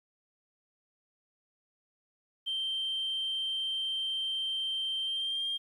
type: tone with pitch glide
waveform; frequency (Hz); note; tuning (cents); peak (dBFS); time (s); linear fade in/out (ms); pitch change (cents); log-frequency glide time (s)
sine; 3136 to 3202; G7 to G7; 0 to +36; -29; 2.46-5.58; 20; +36; 5.03-5.47
effects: tanh soft clip ceiling -27 dBFS + 11-bit